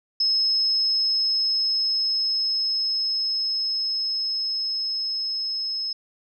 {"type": "tone with level ramp", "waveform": "sine", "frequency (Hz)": 5180, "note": "E8", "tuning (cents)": -31, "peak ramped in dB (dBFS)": [-18, -25], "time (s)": [0.2, 5.93], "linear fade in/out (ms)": 5, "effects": []}